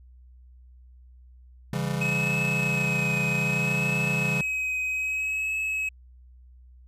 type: chord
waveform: square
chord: C# diminished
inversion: none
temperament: just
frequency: 138.59 / 166.31 / 199.57 Hz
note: C#3 / E3 / G3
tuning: 0 / +16 / +31 cents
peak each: -30 / -31 / -33 dBFS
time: 1.73-4.41 s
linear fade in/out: 2 ms
type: tone with vibrato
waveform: triangle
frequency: 2551 Hz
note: D#7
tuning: 43 cents sharp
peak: -24 dBFS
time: 2.01-5.89 s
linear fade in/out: 5 ms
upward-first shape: triangle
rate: 0.63 Hz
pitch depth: 23 cents each way
effects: added 62 Hz sine -48 dBFS peak until 6.87 s + resampled to 32000 Hz